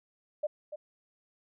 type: tone with echo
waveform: sine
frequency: 601 Hz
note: D5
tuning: 40 cents sharp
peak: -27 dBFS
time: 0.43-0.47 s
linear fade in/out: 10 ms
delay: 290 ms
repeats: 1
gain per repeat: -10 dB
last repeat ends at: 0.76 s
effects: none